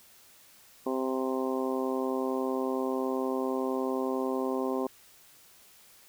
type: harmonic tone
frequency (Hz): 130.81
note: C3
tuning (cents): 0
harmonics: 2 / 3 / 4 / 5 / 6 / 7 / 8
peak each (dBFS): -32 / -32 / -35 / -40 / -41 / -42 / -39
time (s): 0.86-4.87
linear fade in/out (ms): 5
effects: white hiss -57 dBFS RMS until 6.08 s